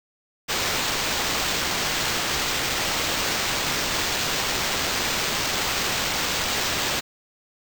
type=noise with sample-and-hold; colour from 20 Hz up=violet; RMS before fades=-25 dBFS; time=0.48-7.01 s; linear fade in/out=20 ms; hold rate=11025 Hz; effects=none